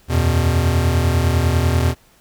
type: chord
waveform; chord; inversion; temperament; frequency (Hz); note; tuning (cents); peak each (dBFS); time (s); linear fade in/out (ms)
square; E suspended second; none; equal; 82.41 / 92.5 / 123.47; E2 / F#2 / B2; 0 / 0 / 0; -17 / -23 / -20; 0.08-1.95; 50
effects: pink hiss -53 dBFS RMS until 2.2 s